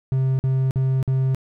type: tone bursts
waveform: triangle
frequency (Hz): 132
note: C3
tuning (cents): +16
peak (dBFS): -15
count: 4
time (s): 0.12-1.347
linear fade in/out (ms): 0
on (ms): 270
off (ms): 49
effects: none